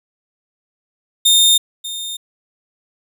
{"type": "tone with echo", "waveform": "sawtooth", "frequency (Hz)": 3644, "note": "A#7", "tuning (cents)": -40, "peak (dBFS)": -6, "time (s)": [1.25, 1.58], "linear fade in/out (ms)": 10, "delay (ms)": 590, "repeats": 1, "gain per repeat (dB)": -15, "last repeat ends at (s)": 2.17, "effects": []}